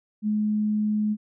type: tone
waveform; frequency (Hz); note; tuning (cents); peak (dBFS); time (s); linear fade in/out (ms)
sine; 211.9; G#3; +35; -21; 0.22-1.17; 50
effects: none